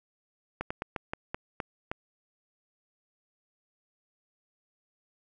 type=slowing click train; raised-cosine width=0.5 ms; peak=-17 dBFS; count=8; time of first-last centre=0.61-1.915 s; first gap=95 ms; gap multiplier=1.22; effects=none